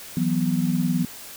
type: chord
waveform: sine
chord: E suspended second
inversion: none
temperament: equal with one note detuned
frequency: 165.96 / 185 / 246.9 Hz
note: E3 / F#3 / B3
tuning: +12 / 0 / 0 cents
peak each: -24 dBFS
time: 0.17-1.05 s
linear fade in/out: 2 ms
effects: white hiss -40 dBFS RMS until 1.36 s